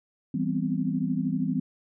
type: chord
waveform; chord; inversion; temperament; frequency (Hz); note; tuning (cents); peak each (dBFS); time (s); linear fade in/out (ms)
sine; C major seventh; first; equal with one note detuned; 164.81 / 196 / 248.7 / 261.6; E3 / G3 / B3 / C4; 0 / 0 / +12 / 0; -30; 0.34-1.6; 5
effects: none